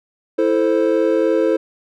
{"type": "chord", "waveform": "triangle", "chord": "A minor", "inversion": "second", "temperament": "equal", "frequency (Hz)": [329.6, 440, 523.3], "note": ["E4", "A4", "C5"], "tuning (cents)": [0, 0, 0], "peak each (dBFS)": -16, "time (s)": [0.38, 1.57], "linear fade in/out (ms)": 10, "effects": []}